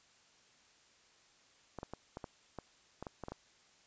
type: clicks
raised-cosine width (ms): 1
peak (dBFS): -28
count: 11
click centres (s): 1.787 / 1.831 / 1.936 / 2.171 / 2.242 / 2.587 / 3.026 / 3.068 / 3.237 / 3.284 / 3.32
effects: white hiss -66 dBFS RMS until 3.86 s + resampled to 16000 Hz